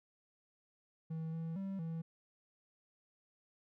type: tone with pitch steps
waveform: triangle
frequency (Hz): 161.1 / 163.5 / 194.1 / 163.7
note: E3 / E3 / G3 / E3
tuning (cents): -39 / -14 / -17 / -12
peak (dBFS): -36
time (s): 1.1-2.02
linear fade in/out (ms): 10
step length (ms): 230
effects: none